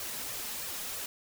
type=noise with flanger; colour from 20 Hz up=white; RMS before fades=-38 dBFS; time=0-1.06 s; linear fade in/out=2 ms; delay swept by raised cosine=1.6 to 4.9 ms; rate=3.1 Hz; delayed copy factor=+0.7; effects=none